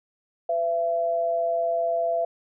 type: tone pair together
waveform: sine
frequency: 507.2 / 672 Hz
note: B4 / E5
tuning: +46 / +33 cents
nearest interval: perfect fourth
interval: 487 cents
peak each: -30 / -22 dBFS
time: 0.49-2.25 s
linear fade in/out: 5 ms
effects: none